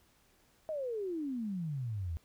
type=exponential sweep; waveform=sine; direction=down; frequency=646 to 77 Hz; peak=-34 dBFS; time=0.69-2.17 s; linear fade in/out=0 ms; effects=pink hiss -68 dBFS RMS until 2.24 s

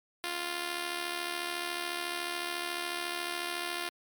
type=tone with amplitude modulation; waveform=5% pulse; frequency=349.5 Hz; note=F4; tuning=1 cent sharp; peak=-19 dBFS; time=0.24-3.89 s; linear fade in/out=0 ms; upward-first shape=sine; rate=74 Hz; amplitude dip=60%; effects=MP3 96 kbps

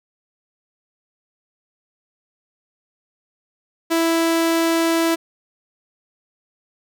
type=tone; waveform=sawtooth; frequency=330.4 Hz; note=E4; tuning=4 cents sharp; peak=-12 dBFS; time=3.9-5.16 s; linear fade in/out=20 ms; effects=none

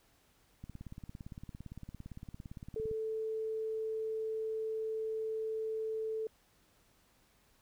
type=click train; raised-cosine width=5 ms; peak=-33 dBFS; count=41; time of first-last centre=0.64-2.913 s; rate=17.6 Hz
type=tone; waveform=sine; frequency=440 Hz; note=A4; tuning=in tune; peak=-34 dBFS; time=2.76-6.27 s; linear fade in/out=2 ms
effects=pink hiss -69 dBFS RMS until 7.61 s

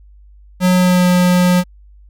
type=tone with pitch glide; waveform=square; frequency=182.2 to 179.59 Hz; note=F#3 to F3; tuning=-26 to +49 cents; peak=-10 dBFS; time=0.6-1.64 s; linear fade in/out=50 ms; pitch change=-25 cents; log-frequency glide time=0.74-1.08 s; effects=added 50 Hz sine -40 dBFS peak until 2.09 s

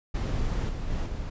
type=noise with level steps; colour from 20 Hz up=brown; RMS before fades=-27 / -32 / -29 / -33 dBFS; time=0.14-1.3 s; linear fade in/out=10 ms; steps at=0.69 / 0.9 / 1.06 s; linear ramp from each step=2 ms; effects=resampled to 16000 Hz

